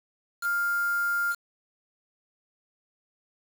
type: tone with quantisation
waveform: sine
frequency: 1400 Hz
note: F6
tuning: 4 cents sharp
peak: -24 dBFS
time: 0.41-1.36 s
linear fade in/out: 50 ms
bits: 6
effects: none